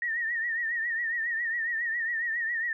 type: tone with vibrato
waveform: sine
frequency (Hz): 1854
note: A#6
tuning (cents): -10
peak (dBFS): -27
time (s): 0.02-2.73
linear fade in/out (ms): 2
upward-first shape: triangle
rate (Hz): 7.3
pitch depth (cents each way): 92
effects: none